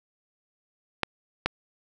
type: clicks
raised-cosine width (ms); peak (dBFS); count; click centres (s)
0.3; -7; 2; 1.033 / 1.46
effects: none